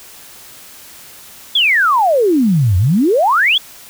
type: exponential two-way sweep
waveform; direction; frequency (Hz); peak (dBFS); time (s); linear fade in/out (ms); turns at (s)
sine; down then up; 3520 to 85.8 to 3520; -9; 1.55-3.58; 5; 2.77
effects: white hiss -38 dBFS RMS until 3.89 s